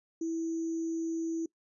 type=tone with sample-and-hold; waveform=sine; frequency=328.5 Hz; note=E4; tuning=6 cents flat; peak=-30 dBFS; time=0.21-1.46 s; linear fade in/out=5 ms; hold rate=6300 Hz; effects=noise-tail reverb RT60 0.1 s tail -21 dB re dry + resampled to 24000 Hz

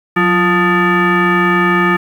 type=tone with frequency modulation; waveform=sine; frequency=710 Hz; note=F5; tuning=28 cents sharp; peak=-9 dBFS; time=0.16-1.97 s; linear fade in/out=10 ms; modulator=529 Hz; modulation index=2.6; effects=7-bit

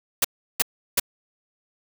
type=noise bursts; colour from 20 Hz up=white; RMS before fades=-19 dBFS; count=3; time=0.22-0.998 s; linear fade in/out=5 ms; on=26 ms; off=350 ms; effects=none

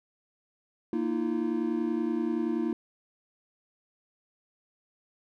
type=chord; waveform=triangle; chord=Bb suspended fourth; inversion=none; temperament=equal with one note detuned; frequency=233.1 / 311.1 / 341.6 Hz; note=Bb3 / Eb4 / F4; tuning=0 / 0 / -38 cents; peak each=-29 dBFS; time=0.93-2.73 s; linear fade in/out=2 ms; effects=none

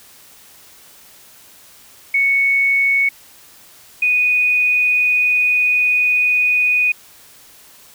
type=tone pair in turn; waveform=sine; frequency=2217 / 2479 Hz; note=C#7 / D#7; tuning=0 / -7 cents; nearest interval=major second; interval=193 cents; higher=second; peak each=-12 dBFS; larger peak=neither; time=2.14-3.09 / 4.02-6.92 s; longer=second; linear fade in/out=5 ms; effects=white hiss -45 dBFS RMS until 7.94 s

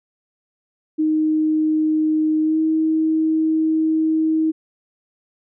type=tone with pitch glide; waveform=sine; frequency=311.1 to 316.9 Hz; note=D#4 to D#4; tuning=0 to +32 cents; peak=-15 dBFS; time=0.98-4.52 s; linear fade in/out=20 ms; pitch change=+32 cents; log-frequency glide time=2.42-2.59 s; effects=none

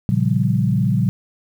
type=chord; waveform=sine; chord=G half-diminished seventh; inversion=first; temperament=equal; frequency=116.54 / 138.59 / 174.61 / 196 Hz; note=Bb2 / Db3 / F3 / G3; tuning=0 / 0 / 0 / 0 cents; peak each=-19 / -20 / -21 / -21 dBFS; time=0.09-1.09 s; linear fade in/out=0 ms; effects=8-bit

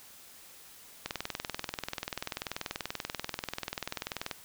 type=click train; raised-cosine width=0.2 ms; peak=-16 dBFS; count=68; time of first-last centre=1.06-4.312 s; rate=20.6 Hz; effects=white hiss -53 dBFS RMS until 4.44 s

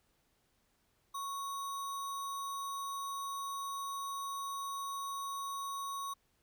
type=tone with sample-and-hold; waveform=sine; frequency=1107 Hz; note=C#6; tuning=3 cents flat; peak=-37 dBFS; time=1.14-6.14 s; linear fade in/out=10 ms; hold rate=4900 Hz; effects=pink hiss -75 dBFS RMS until 6.42 s

